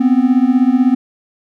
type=beating tone pair; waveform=triangle; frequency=246.7 / 262.7 Hz; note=B3 / C4; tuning=-2 / +7 cents; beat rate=16 Hz; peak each=-10 dBFS; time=0-0.95 s; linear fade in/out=10 ms; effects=none